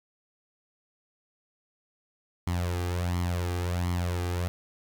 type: tone with flanger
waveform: sawtooth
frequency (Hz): 88.2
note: F2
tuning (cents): +18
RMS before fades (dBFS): -29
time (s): 2.47-4.48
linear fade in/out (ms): 0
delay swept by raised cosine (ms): 0.94 to 2.54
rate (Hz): 1.4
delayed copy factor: +0.65
effects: none